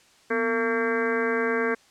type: harmonic tone with a mistuned harmonic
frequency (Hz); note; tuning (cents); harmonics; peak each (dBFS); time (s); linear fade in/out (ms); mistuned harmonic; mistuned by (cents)
227.4; A#3; -43; 1 / 2 / 3 / 4 / 5 / 6 / 7 / 8 / 9 / 10; -30 / -25 / -36 / -39 / -33 / -37 / -29 / -38 / -34 / -42; 0.3-1.75; 10; 1; +140
effects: white hiss -57 dBFS RMS until 1.9 s + low-pass 7000 Hz 12 dB/octave